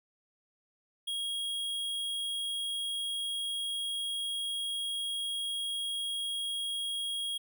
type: tone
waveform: square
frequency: 3284 Hz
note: G#7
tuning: 20 cents flat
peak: -33 dBFS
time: 1.07-7.38 s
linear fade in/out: 10 ms
effects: none